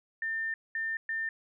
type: tone bursts at uneven times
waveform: sine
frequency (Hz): 1800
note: A6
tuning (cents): +39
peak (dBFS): -30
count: 3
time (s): 0.22-0.54 / 0.75-0.97 / 1.09-1.29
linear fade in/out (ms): 2
effects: none